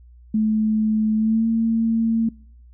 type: tone with pitch glide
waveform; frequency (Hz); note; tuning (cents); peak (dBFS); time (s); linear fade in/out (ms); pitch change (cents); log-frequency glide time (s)
sine; 216.7 to 226.4; A3 to A3; -26 to +50; -16; 0.34-2.29; 5; +76; 1.16-1.46
effects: noise-tail reverb RT60 0.7 s tail -26 dB re dry + added 60 Hz sine -44 dBFS peak until 2.73 s